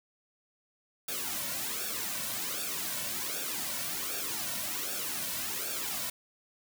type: noise with flanger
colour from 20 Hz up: white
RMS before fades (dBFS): -35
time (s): 1.08-6.1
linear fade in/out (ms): 5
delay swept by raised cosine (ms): 0.98 to 2.48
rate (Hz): 1.3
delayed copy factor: -0.75
effects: none